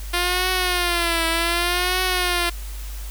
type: tone with vibrato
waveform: 5% pulse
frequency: 349.2 Hz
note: F4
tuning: in tune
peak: -8 dBFS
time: 0.13-2.5 s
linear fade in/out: 10 ms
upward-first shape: triangle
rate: 0.66 Hz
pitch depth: 110 cents each way
effects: added 50 Hz sine -29 dBFS peak until 3.1 s + white hiss -41 dBFS RMS until 3.1 s